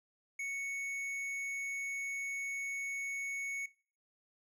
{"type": "tone with tanh clipping", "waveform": "sine", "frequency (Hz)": 2217, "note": "C#7", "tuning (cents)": 0, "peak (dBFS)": -38, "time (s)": [0.39, 3.66], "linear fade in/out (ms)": 5, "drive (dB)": 10, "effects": ["noise-tail reverb RT60 0.4 s tail -20 dB re dry"]}